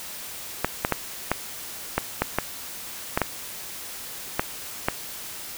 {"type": "clicks", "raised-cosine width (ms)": 0.5, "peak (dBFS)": -5, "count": 11, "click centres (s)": [0.646, 0.849, 0.923, 1.316, 1.98, 2.22, 2.386, 3.175, 3.217, 4.395, 4.885], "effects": ["white hiss -37 dBFS RMS until 5.57 s"]}